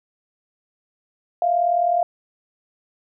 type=tone pair together; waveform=sine; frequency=660 / 699.8 Hz; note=E5 / F5; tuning=+2 / +3 cents; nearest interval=minor second; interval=101 cents; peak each=-23 / -17 dBFS; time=1.42-2.03 s; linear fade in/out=2 ms; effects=none